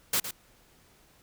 white noise with echo, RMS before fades -26 dBFS, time 0.13-0.2 s, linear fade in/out 5 ms, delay 110 ms, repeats 1, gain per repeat -10 dB, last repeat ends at 0.31 s, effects pink hiss -61 dBFS RMS until 1.22 s

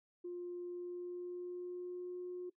sine tone with pitch glide, 353 to 359.2 Hz, F4 to F4, +19 to +49 cents, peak -40 dBFS, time 0.24-2.5 s, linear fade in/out 10 ms, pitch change +30 cents, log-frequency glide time 0.65-2.19 s, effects noise-tail reverb RT60 0.1 s tail -20 dB re dry + tanh soft clip ceiling -36 dBFS

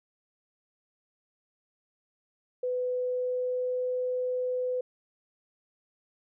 sine tone with pitch glide, 500 to 502.9 Hz, B4 to B4, +21 to +31 cents, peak -27 dBFS, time 2.63-4.81 s, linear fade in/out 5 ms, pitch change +10 cents, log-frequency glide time 2.92-3.9 s, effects none

